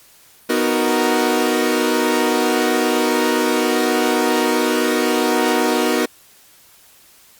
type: chord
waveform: sawtooth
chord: B major seventh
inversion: none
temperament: equal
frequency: 246.9 / 311.1 / 370 / 466.2 Hz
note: B3 / D#4 / F#4 / A#4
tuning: 0 / 0 / 0 / 0 cents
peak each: -17 dBFS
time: 0.49-6.06 s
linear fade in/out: 10 ms
effects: white hiss -49 dBFS RMS until 7.39 s + Opus 48 kbps